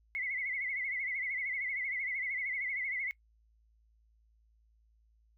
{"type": "tone with vibrato", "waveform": "sine", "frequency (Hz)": 2093, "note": "C7", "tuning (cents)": 0, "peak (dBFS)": -33, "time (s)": [0.15, 3.11], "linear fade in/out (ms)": 0, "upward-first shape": "sine", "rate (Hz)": 13, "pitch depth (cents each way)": 99, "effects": ["noise-tail reverb RT60 0.1 s tail -21 dB re dry", "added 55 Hz sine -65 dBFS peak until 5.37 s"]}